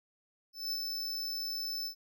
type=tone with ADSR envelope; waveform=square; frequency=5274 Hz; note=E8; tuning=in tune; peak=-32 dBFS; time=0.53-1.95 s; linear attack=190 ms; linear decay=47 ms; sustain=-3 dB; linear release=90 ms; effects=none